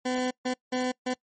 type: tone bursts at uneven times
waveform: 20% pulse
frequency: 253 Hz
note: B3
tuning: 42 cents sharp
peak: -21 dBFS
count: 4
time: 0.05-0.31 / 0.45-0.54 / 0.72-0.92 / 1.06-1.14 s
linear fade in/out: 10 ms
effects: noise-tail reverb RT60 0.1 s tail -24 dB re dry + MP3 32 kbps